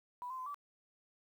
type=tone with pitch steps; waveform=sine; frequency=984 / 1038 / 1023 / 1156 Hz; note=B5 / C6 / C6 / D6; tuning=-7 / -14 / -39 / -28 cents; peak=-40 dBFS; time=0.22-0.544 s; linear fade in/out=0 ms; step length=81 ms; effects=11-bit